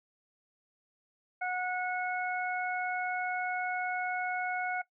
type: harmonic tone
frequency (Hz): 731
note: F#5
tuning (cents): -21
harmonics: 1 / 2 / 3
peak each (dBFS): -33 / -36 / -38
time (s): 1.41-4.82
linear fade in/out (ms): 10
effects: noise-tail reverb RT60 0.1 s tail -18 dB re dry